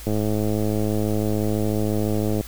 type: click train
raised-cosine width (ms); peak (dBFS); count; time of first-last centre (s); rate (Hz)
2; -11; 249; 0.07-2.41; 106
effects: added 55 Hz sine -37 dBFS peak until 2.47 s + white hiss -41 dBFS RMS until 2.47 s